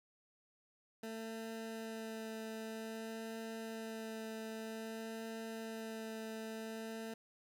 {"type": "tone with vibrato", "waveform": "20% pulse", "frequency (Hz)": 222.9, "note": "A3", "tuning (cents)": 23, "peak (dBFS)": -38, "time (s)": [1.03, 7.14], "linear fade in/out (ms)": 5, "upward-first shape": "sine", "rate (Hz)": 0.52, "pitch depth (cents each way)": 12, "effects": []}